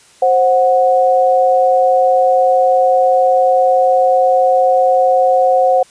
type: tone pair together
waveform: sine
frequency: 527 / 736.2 Hz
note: C5 / F#5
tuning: +12 / -9 cents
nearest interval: tritone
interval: 579 cents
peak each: -11 dBFS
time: 0.22-5.83 s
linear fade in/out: 5 ms
effects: white hiss -46 dBFS RMS until 5.9 s + resampled to 22050 Hz